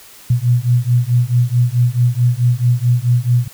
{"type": "beating tone pair", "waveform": "sine", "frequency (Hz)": [119.7, 124.3], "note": ["A#2", "B2"], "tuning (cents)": [46, 12], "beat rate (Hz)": 4.6, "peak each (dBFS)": -14, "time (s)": [0.3, 3.48], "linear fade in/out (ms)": 5, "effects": ["white hiss -41 dBFS RMS until 3.53 s"]}